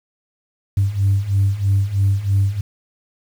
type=beating tone pair; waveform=sine; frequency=96.8 / 99.9 Hz; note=G2 / G2; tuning=-21 / +33 cents; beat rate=3.1 Hz; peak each=-18 / -15 dBFS; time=0.77-2.61 s; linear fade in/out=5 ms; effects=tanh soft clip ceiling -9 dBFS + 7-bit